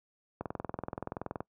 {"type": "click train", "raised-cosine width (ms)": 1, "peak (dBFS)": -21, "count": 22, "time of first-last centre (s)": [0.41, 1.405], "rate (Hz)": 21.1, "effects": ["noise-tail reverb RT60 0.1 s tail -24 dB re dry", "high-pass 80 Hz 12 dB/octave"]}